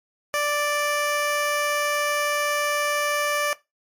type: tone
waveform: 15% pulse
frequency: 587.3 Hz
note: D5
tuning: in tune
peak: -15 dBFS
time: 0.34-3.53 s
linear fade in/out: 0 ms
effects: noise-tail reverb RT60 0.2 s tail -18 dB re dry + MP3 64 kbps